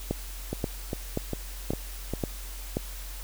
two click trains, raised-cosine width 2 ms, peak -13 / -16 dBFS, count 6 / 5, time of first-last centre 0.11-2.77 / 0.53-2.136 s, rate 1.88 / 2.49 Hz, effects added 45 Hz sine -37 dBFS peak until 3.23 s + white hiss -44 dBFS RMS until 3.23 s

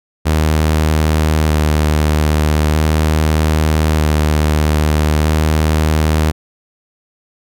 sawtooth tone with vibrato, 77 Hz, D#2, 17 cents flat, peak -7 dBFS, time 0.25-6.32 s, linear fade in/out 20 ms, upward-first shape square, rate 0.4 Hz, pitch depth 16 cents each way, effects none

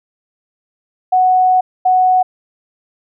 sine tone bursts at uneven times, 740 Hz, F#5, in tune, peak -8 dBFS, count 2, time 1.12-1.61 / 1.85-2.23 s, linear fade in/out 10 ms, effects none

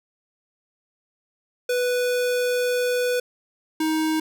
square tone pair in turn, 493.9 / 314.9 Hz, B4 / D#4, 0 / +21 cents, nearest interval minor sixth, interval 779 cents, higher first, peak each -21 dBFS, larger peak neither, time 1.69-3.2 / 3.8-4.2 s, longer first, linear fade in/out 5 ms, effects none

